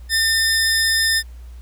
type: tone pair together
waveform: 35% pulse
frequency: 1804 / 5102 Hz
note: A6 / D#8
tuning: +43 / +43 cents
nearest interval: octave + tritone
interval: 1800 cents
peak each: -16 dBFS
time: 0.09-1.23 s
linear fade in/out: 50 ms
effects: added 60 Hz sine -34 dBFS peak until 1.61 s + pink hiss -55 dBFS RMS until 1.61 s